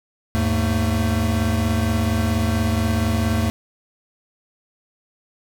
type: tone cluster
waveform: square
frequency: 79.9 / 104.2 / 222.9 Hz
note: D#2 / G#2 / A3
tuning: +47 / +6 / +23 cents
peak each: -23 dBFS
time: 0.35-3.5 s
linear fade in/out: 0 ms
effects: none